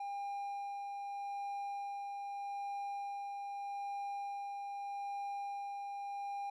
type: tone with tremolo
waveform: triangle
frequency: 803 Hz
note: G5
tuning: 41 cents sharp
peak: -36 dBFS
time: 0-6.5 s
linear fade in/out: 5 ms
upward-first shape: sine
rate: 0.81 Hz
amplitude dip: 25%
effects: none